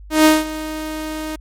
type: tone with ADSR envelope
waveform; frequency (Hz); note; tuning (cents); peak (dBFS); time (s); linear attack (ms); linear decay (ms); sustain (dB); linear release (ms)
sawtooth; 311.1; D#4; 0; -3; 0.1-1.36; 150; 190; -17; 7
effects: added 50 Hz sine -35 dBFS peak until 1.4 s + MP3 64 kbps